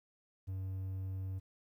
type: tone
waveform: triangle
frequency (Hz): 94.8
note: F#2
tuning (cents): +43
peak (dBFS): -35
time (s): 0.47-1.4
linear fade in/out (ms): 20
effects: 12-bit